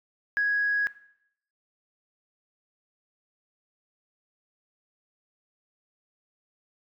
sine tone, 1661.2 Hz, G#6, in tune, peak -21 dBFS, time 0.37-0.87 s, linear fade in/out 0 ms, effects noise-tail reverb RT60 0.7 s tail -17 dB re dry + tanh soft clip ceiling -17 dBFS

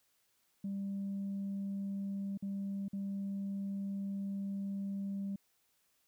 sine tone with dropouts, 197.4 Hz, G3, 12 cents sharp, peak -34 dBFS, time 0.64-5.36 s, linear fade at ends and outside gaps 5 ms, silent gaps 2.375-2.424 / 2.883-2.931 s, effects tanh soft clip ceiling -33 dBFS + white hiss -75 dBFS RMS until 6.07 s

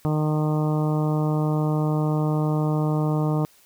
harmonic tone, 153 Hz, D#3, 29 cents flat, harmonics 1 / 2 / 3 / 4 / 5 / 6 / 7 / 8, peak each -21 / -27 / -31 / -33 / -35 / -37 / -38 / -39 dBFS, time 0.05-3.45 s, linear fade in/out 0 ms, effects white hiss -56 dBFS RMS until 3.65 s

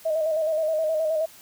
sine tone with vibrato, 631 Hz, D#5, 24 cents sharp, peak -21 dBFS, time 0.05-1.26 s, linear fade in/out 10 ms, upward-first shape square, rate 9.5 Hz, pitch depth 42 cents each way, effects white hiss -49 dBFS RMS until 1.41 s

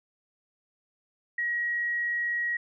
sine tone, 1902 Hz, A#6, 34 cents sharp, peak -26 dBFS, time 1.38-2.57 s, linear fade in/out 5 ms, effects none

